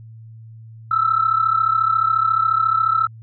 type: tone pair together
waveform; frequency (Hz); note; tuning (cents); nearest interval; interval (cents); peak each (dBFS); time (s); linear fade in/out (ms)
sine; 1299.8 / 1334; E6 / E6; -25 / +20; unison; 45; -17; 0.91-3.07; 5
effects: tanh soft clip ceiling -7 dBFS + added 112 Hz sine -37 dBFS peak until 3.22 s